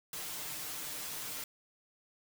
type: noise with comb filter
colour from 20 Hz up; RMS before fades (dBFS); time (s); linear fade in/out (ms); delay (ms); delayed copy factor
white; -41; 0.13-1.44; 2; 6.6; +0.9
effects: none